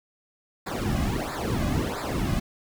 brown noise with flanger, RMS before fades -27 dBFS, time 0.66-2.4 s, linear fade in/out 10 ms, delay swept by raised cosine 0.33 to 2.23 ms, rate 1.5 Hz, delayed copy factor -1, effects none

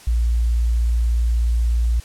sine tone, 58.27 Hz, A#1, in tune, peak -15 dBFS, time 0.07-2 s, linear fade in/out 5 ms, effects white hiss -44 dBFS RMS until 2.04 s + low-pass 10000 Hz 12 dB/octave

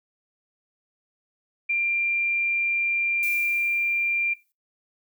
sine tone, 2380 Hz, D7, 22 cents sharp, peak -21 dBFS, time 1.69-4.34 s, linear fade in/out 10 ms
violet noise with exponential decay, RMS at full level -34 dBFS, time 3.23-4.52 s, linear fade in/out 0 ms, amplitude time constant 280 ms
effects noise-tail reverb RT60 0.2 s tail -17 dB re dry

